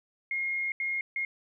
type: tone bursts at uneven times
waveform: sine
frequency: 2143 Hz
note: C7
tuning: 41 cents sharp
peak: -28 dBFS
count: 3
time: 0.31-0.72 / 0.8-1.01 / 1.16-1.25 s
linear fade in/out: 2 ms
effects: none